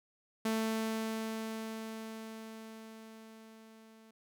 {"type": "tone with level ramp", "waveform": "sawtooth", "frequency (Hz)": 221.7, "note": "A3", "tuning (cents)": 13, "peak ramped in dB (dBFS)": [-26, -53], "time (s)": [0.45, 4.11], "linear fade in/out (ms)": 5, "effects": []}